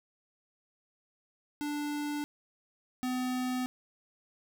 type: tone pair in turn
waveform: square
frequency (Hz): 293.7 / 253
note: D4 / B3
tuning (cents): 0 / +42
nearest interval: minor third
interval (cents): 258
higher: first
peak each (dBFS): -33 / -31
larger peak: second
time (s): 1.61-2.24 / 3.03-3.66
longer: neither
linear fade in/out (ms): 0
effects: none